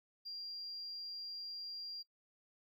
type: tone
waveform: triangle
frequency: 4769 Hz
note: D8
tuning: 26 cents sharp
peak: -40 dBFS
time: 0.25-2.03 s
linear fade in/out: 20 ms
effects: noise-tail reverb RT60 0.1 s tail -23 dB re dry + tanh soft clip ceiling -41 dBFS